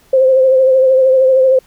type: tone with vibrato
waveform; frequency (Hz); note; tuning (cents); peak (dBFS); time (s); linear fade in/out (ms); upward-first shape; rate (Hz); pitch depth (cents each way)
sine; 523.3; C5; 0; -6; 0.13-1.59; 5; triangle; 13; 40
effects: pink hiss -50 dBFS RMS until 1.66 s